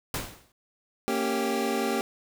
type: noise with exponential decay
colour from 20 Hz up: pink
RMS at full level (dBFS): -28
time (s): 0.14-0.52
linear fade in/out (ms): 2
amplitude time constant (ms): 82
type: chord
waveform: 25% pulse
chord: G diminished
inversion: first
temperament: equal with one note detuned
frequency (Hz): 231.2 / 277.2 / 392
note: Bb3 / Db4 / G4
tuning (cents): -14 / 0 / 0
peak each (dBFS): -26 / -28 / -25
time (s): 1.08-2.01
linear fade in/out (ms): 0
effects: none

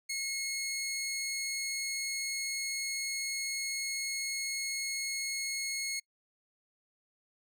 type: tone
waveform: 15% pulse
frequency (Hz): 2172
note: C#7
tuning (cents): -36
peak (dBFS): -27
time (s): 0.09-6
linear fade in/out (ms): 10
effects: noise-tail reverb RT60 0.1 s tail -26 dB re dry

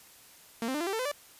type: tone with pitch steps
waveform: sawtooth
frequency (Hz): 229.5 / 262.1 / 299.3 / 341.9 / 390.5 / 445.9 / 509.3 / 581.7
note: A#3 / C4 / D4 / F4 / G4 / A4 / C5 / D5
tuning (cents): -27 / +3 / +33 / -37 / -7 / +23 / -47 / -17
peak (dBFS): -26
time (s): 0.62-1.116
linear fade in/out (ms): 2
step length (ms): 62
effects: white hiss -55 dBFS RMS until 1.39 s + resampled to 32000 Hz

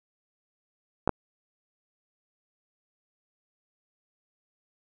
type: clicks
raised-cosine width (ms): 1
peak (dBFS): -9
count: 2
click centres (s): 1.076 / 1.093
effects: none

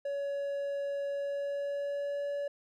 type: tone with pitch glide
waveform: triangle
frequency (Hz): 563 to 570.5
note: C#5 to C#5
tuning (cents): +27 to +50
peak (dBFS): -30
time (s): 0.05-2.48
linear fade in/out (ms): 5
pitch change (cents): +23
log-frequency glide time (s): 1.11-2.24
effects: none

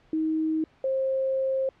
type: tone pair in turn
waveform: sine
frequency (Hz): 315.9 / 531.3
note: D#4 / C5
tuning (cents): +26 / +26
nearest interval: major sixth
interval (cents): 900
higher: second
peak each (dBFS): -23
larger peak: neither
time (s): 0.13-0.64 / 0.84-1.69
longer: second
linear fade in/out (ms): 2
effects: pink hiss -60 dBFS RMS until 1.8 s + low-pass 3000 Hz 12 dB/octave

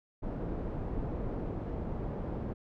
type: low-pass noise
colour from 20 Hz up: pink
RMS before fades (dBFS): -36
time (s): 0.22-2.54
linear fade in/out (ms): 20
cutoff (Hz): 560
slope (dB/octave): 12
effects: none

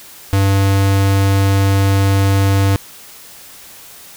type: tone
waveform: square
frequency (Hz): 98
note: G2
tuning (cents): 0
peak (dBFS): -11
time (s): 0.33-2.76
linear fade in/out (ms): 0
effects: white hiss -38 dBFS RMS until 4.16 s

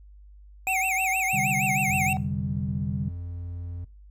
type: tone with vibrato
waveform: square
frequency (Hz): 2400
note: D7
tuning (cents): +37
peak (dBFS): -25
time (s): 0.67-2.13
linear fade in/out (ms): 2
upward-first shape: sine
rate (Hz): 6.4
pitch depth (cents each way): 220
type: tone with tremolo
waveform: triangle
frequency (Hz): 757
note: F#5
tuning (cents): +39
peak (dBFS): -25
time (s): 0.67-2.17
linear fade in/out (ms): 0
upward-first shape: sine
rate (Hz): 3.1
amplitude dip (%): 25
type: chord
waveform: sine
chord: C suspended second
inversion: none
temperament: equal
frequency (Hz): 130.81 / 146.83 / 196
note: C3 / D3 / G3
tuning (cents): 0 / 0 / 0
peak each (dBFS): -31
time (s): 1.33-3.09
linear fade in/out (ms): 10
type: tone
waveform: triangle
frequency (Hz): 87.31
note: F2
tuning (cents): 0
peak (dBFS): -30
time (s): 1.88-3.85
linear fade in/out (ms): 10
effects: noise-tail reverb RT60 0.4 s tail -22 dB re dry + added 50 Hz sine -46 dBFS peak until 4.1 s

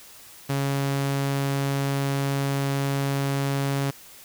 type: tone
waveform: sawtooth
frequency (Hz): 138.59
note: C#3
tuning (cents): 0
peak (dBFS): -19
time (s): 0.49-3.91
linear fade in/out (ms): 10
effects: white hiss -47 dBFS RMS until 4.24 s

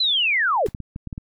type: linear sweep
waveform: sine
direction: down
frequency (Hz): 4113 to 348.1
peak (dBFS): -17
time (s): 0-0.67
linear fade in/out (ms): 5
type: noise with exponential decay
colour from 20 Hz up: pink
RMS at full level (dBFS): -36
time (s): 0.66-0.74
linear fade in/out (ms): 1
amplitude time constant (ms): 17
type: clicks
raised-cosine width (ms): 5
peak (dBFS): -19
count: 7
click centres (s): 0.686 / 0.748 / 0.803 / 0.961 / 1.073 / 1.128 / 1.179
effects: none

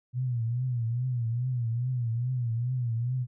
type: tone with vibrato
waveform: sine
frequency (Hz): 121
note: B2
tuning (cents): -35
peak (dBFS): -26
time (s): 0.13-3.27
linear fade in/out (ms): 50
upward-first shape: triangle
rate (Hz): 2.4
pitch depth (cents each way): 130
effects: none

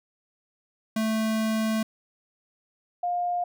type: tone pair in turn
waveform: square / sine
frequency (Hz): 220 / 707.2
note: A3 / F5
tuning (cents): 0 / +22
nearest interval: octave + minor sixth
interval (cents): 2022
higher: second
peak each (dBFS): -24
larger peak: neither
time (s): 0.96-1.83 / 3.03-3.44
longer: first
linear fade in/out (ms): 5
effects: none

